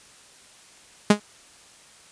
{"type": "tone with exponential decay", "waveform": "sawtooth", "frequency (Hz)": 207.7, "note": "G#3", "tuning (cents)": 0, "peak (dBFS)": -6, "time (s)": [1.1, 1.2], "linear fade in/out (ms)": 5, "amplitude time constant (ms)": 21, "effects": ["white hiss -51 dBFS RMS until 2.11 s", "resampled to 22050 Hz"]}